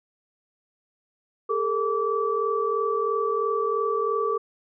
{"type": "tone cluster", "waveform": "sine", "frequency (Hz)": [411.3, 454.3, 1157], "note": ["G#4", "A#4", "D6"], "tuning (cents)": [-17, -45, -26], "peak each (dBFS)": [-27, -26, -26], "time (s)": [1.49, 4.38], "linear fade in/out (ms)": 10, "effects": []}